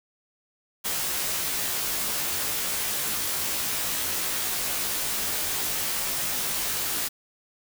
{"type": "noise with comb filter", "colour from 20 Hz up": "white", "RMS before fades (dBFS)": -28, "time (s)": [0.84, 7.09], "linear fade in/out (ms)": 20, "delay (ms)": 17, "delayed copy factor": -0.95, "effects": []}